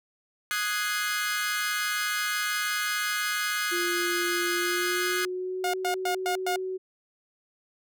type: chord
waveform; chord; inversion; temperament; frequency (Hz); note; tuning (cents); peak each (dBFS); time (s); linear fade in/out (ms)
sawtooth; Ab dominant seventh; second; equal; 1244.5 / 1480 / 1661.2 / 2093; Eb6 / Gb6 / Ab6 / C7; 0 / 0 / 0 / 0; -29 / -28 / -28 / -30; 0.51-5.25; 0
type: tone with pitch glide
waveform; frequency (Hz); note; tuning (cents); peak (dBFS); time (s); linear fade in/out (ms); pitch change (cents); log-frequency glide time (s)
sine; 349.2 to 374.3; F4 to F#4; 0 to +20; -29; 3.71-6.78; 20; +120; 4.54-5.7
type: tone bursts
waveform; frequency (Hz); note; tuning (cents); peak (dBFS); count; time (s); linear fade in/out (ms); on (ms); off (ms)
sawtooth; 716; F5; +43; -22; 5; 5.64-6.56; 2; 96; 110
effects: none